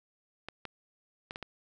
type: clicks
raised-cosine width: 0.3 ms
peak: -23 dBFS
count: 5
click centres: 0.486 / 0.653 / 1.309 / 1.359 / 1.427 s
effects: none